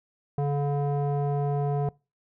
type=tone with low-pass filter; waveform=square; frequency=143.1 Hz; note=D3; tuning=45 cents flat; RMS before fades=-26 dBFS; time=0.38-1.89 s; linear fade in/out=2 ms; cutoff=690 Hz; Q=2; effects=noise-tail reverb RT60 0.3 s tail -25 dB re dry